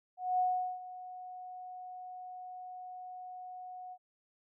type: tone with ADSR envelope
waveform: sine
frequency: 733 Hz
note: F#5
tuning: 16 cents flat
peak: -26 dBFS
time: 0.17-3.98 s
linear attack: 220 ms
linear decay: 400 ms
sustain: -17 dB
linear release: 57 ms
effects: none